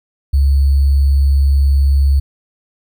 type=tone with sample-and-hold; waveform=sine; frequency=69.3 Hz; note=C#2; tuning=in tune; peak=-8 dBFS; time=0.33-2.2 s; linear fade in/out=10 ms; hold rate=4410 Hz; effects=none